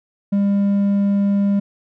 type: tone with hard clipping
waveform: sine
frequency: 200.3 Hz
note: G3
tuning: 38 cents sharp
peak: -15 dBFS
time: 0.32-1.6 s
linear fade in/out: 10 ms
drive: 3 dB
effects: none